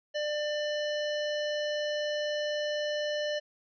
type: harmonic tone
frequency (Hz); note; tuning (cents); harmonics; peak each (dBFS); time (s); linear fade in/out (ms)
596; D5; +25; 1 / 3 / 5 / 7 / 9 / 10; -30 / -38 / -39 / -44 / -48 / -51; 0.14-3.4; 20
effects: none